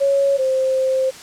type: tone pair in turn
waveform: sine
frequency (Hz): 554.4 / 524.7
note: C#5 / C5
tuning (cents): 0 / +5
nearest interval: minor second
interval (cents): 95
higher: first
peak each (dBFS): -13 / -15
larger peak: first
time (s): 0-0.38 / 0.38-1.11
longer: second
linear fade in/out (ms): 20
effects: white hiss -38 dBFS RMS until 1.22 s + low-pass 8000 Hz 12 dB/octave